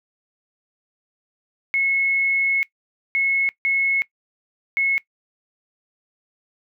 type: tone bursts at uneven times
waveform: sine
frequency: 2184 Hz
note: C#7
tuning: 26 cents flat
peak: -17 dBFS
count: 4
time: 1.74-2.63 / 3.15-3.49 / 3.65-4.02 / 4.77-4.98 s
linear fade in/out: 0 ms
effects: noise-tail reverb RT60 0.1 s tail -20 dB re dry